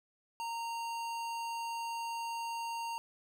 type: tone with hard clipping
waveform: sine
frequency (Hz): 925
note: A#5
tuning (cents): -14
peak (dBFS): -38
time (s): 0.4-2.98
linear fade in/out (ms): 0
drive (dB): 18
effects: none